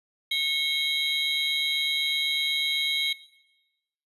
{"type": "tone cluster", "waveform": "triangle", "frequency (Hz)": [2184, 3219, 3768, 3916], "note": ["C#7", "G7", "A#7", "B7"], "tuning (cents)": [-26, 45, 18, -15], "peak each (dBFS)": -28, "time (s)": [0.31, 3.13], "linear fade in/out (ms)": 5, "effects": ["noise-tail reverb RT60 1.0 s tail -18 dB re dry", "resampled to 32000 Hz"]}